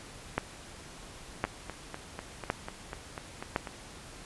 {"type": "two click trains", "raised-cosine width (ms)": 0.5, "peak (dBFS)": [-22, -12], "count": [10, 4], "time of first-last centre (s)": [[1.45, 3.672], [0.38, 3.561]], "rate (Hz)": [4.05, 0.943], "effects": ["pink hiss -48 dBFS RMS until 4.25 s", "resampled to 24000 Hz"]}